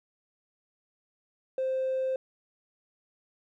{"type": "tone with hard clipping", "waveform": "sine", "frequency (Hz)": 523.3, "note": "C5", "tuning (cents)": 0, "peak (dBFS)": -27, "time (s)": [1.58, 2.16], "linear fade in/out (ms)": 2, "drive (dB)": 1, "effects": []}